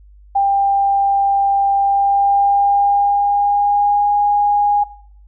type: tone with pitch glide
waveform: sine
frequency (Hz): 794 to 821.1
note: G5 to G#5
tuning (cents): +22 to -20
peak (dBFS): -11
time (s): 0.35-4.84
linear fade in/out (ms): 10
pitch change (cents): +58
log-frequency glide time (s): 1.78-4.13
effects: noise-tail reverb RT60 0.6 s tail -19 dB re dry + added 50 Hz sine -41 dBFS peak until 5.27 s